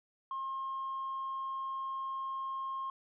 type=tone; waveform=sine; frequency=1070 Hz; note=C6; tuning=38 cents sharp; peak=-34 dBFS; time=0.31-2.9 s; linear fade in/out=2 ms; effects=tanh soft clip ceiling -32 dBFS